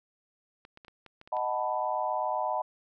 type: clicks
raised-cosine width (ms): 0.3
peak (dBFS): -33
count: 8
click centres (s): 0.651 / 0.774 / 0.848 / 0.882 / 1.063 / 1.214 / 1.275 / 1.368
type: chord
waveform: sine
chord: B dominant seventh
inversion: first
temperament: equal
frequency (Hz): 622.3 / 740 / 880 / 987.8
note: D#5 / F#5 / A5 / B5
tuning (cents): 0 / 0 / 0 / 0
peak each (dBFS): -33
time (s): 1.32-2.62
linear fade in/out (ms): 5
effects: none